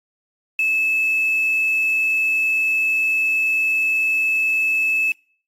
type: tone with quantisation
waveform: sine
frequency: 2611 Hz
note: E7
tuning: 17 cents flat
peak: -16 dBFS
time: 0.59-5.12 s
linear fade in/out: 2 ms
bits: 6
effects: noise-tail reverb RT60 0.5 s tail -26 dB re dry + AAC 48 kbps